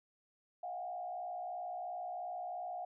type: tone with frequency modulation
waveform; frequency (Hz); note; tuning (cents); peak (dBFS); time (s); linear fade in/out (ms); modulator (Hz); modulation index
sine; 718; F5; +48; -39; 0.63-2.85; 5; 62.9; 0.79
effects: none